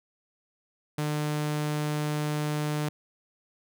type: tone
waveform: sawtooth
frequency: 150 Hz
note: D3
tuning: 37 cents sharp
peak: -23 dBFS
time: 0.98-2.89 s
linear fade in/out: 5 ms
effects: none